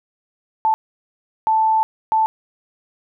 sine tone bursts at uneven times, 880 Hz, A5, in tune, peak -13 dBFS, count 3, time 0.65-0.74 / 1.47-1.83 / 2.12-2.26 s, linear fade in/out 0 ms, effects none

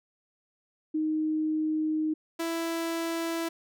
sine / sawtooth tone pair in turn, 311.1 / 331.5 Hz, D#4 / E4, 0 / +10 cents, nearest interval minor second, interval 110 cents, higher second, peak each -25 dBFS, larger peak neither, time 0.94-2.14 / 2.39-3.49 s, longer first, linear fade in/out 10 ms, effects none

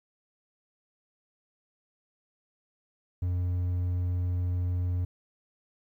triangle tone, 89.3 Hz, F2, 39 cents sharp, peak -24 dBFS, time 3.22-5.05 s, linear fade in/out 5 ms, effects 11-bit

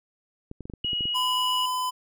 clicks, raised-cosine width 3 ms, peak -24 dBFS, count 9, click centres 0.514 / 0.607 / 0.655 / 0.699 / 0.737 / 0.847 / 0.932 / 1.008 / 1.055 s
sine tone with pitch glide, 2902 to 2927 Hz, F#7 to F#7, -34 to -19 cents, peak -25 dBFS, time 0.84-1.66 s, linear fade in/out 5 ms, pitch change +15 cents, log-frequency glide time 1.19-1.51 s
square tone, 1009 Hz, B5, 37 cents sharp, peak -26 dBFS, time 1.14-1.91 s, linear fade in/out 20 ms
effects none

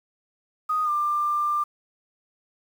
sine tone with pitch glide, 1244.5 to 1189.7 Hz, D#6 to D6, 0 to +22 cents, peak -21 dBFS, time 0.69-1.64 s, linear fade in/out 10 ms, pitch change -78 cents, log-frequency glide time 0.84-0.9 s, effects 8-bit

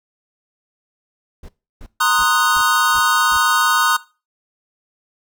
brown noise bursts, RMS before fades -35 dBFS, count 6, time 1.43-3.372 s, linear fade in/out 5 ms, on 57 ms, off 320 ms
square chord, C half-diminished seventh, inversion third, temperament equal, 932.3 / 1046.5 / 1244.5 / 1480 Hz, Bb5 / C6 / Eb6 / Gb6, 0 / 0 / 0 / 0 cents, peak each -23 / -22 / -18 / -19 dBFS, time 2-3.97 s, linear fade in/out 10 ms
effects noise-tail reverb RT60 0.3 s tail -19 dB re dry

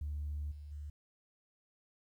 sine tone with level steps, 73.8 Hz, D2, 9 cents sharp, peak -35 / -45 / -41 dBFS, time 0.01-0.9 s, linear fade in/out 5 ms, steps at 0.51 / 0.71 s, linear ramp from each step 10 ms, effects tanh soft clip ceiling -32 dBFS + 12-bit

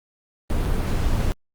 brown noise with dropouts, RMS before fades -21 dBFS, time 0.5-1.32 s, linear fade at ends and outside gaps 0 ms, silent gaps 0.651-0.657 s, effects Opus 32 kbps

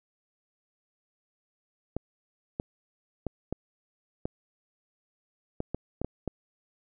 clicks, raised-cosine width 2 ms, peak -17 dBFS, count 10, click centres 1.966 / 2.599 / 3.267 / 3.526 / 4.255 / 5.604 / 5.746 / 6.016 / 6.046 / 6.277 s, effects none

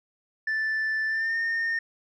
sine tone with pitch glide, 1760 to 1827.3 Hz, A6 to A#6, 0 to -35 cents, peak -22 dBFS, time 0.47-1.79 s, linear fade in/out 5 ms, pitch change +65 cents, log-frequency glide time 1.07-1.37 s, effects tanh soft clip ceiling -23 dBFS

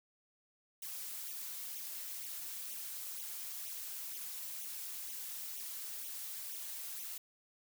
blue noise with flanger, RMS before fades -44 dBFS, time 0.82-7.18 s, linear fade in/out 5 ms, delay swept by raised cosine 0.31 to 5.81 ms, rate 2.1 Hz, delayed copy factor +0.75, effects none

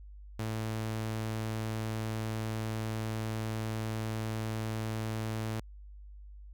sawtooth tone, 110 Hz, A2, in tune, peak -29 dBFS, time 0.39-5.6 s, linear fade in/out 5 ms, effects added 50 Hz sine -46 dBFS peak until 6.53 s

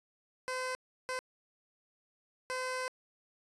15% pulse tone bursts at uneven times, 512 Hz, C5, 38 cents flat, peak -28 dBFS, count 3, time 0.48-0.75 / 1.09-1.19 / 2.5-2.88 s, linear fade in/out 0 ms, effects resampled to 24000 Hz

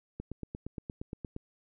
click train, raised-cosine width 3 ms, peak -25 dBFS, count 11, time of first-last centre 0.2-1.364 s, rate 8.59 Hz, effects none

